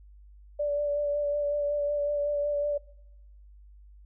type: tone with vibrato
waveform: sine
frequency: 582 Hz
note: D5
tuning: 16 cents flat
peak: -25 dBFS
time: 0.59-2.78 s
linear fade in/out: 10 ms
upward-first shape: sine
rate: 5.4 Hz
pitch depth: 19 cents each way
effects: noise-tail reverb RT60 0.8 s tail -22 dB re dry + added 50 Hz sine -49 dBFS peak until 4.05 s